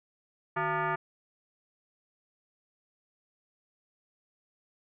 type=tone with frequency modulation; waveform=sine; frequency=154 Hz; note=D#3; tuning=17 cents flat; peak=-27 dBFS; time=0.56-0.96 s; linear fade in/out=10 ms; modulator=527 Hz; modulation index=3; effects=none